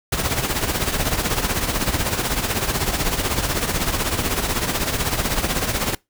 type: noise with tremolo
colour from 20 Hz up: pink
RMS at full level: -19 dBFS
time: 0.12-5.95 s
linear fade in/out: 5 ms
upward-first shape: triangle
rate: 16 Hz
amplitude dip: 70%
effects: noise-tail reverb RT60 0.2 s tail -24 dB re dry